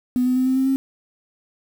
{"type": "tone with pitch steps", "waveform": "triangle", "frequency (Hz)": [249.4, 253, 256.7, 260.4, 264.2, 268.1], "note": ["B3", "B3", "C4", "C4", "C4", "C4"], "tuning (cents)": [17, 42, -33, -8, 17, 42], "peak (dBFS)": -12, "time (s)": [0.16, 0.76], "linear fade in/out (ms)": 0, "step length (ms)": 100, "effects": ["tanh soft clip ceiling -14 dBFS", "7-bit"]}